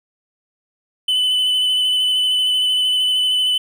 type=tone with vibrato; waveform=triangle; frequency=3010 Hz; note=F#7; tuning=29 cents sharp; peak=-13 dBFS; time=1.08-3.58 s; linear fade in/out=5 ms; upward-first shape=square; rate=13 Hz; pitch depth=15 cents each way; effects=9-bit